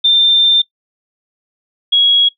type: tone pair in turn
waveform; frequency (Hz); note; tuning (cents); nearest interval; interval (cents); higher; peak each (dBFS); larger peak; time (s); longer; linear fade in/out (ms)
sine; 3587 / 3319; A7 / G#7; +33 / -2; minor second; 135; first; -7; neither; 0.04-0.62 / 1.92-2.29; first; 10
effects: noise-tail reverb RT60 0.1 s tail -19 dB re dry